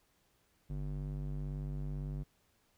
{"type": "tone with band-pass filter", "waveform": "square", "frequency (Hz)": 49, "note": "G1", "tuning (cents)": 0, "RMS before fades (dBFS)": -39, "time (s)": [0.69, 2.24], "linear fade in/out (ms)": 20, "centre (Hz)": 130, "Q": 1.4, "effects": ["pink hiss -73 dBFS RMS until 2.77 s"]}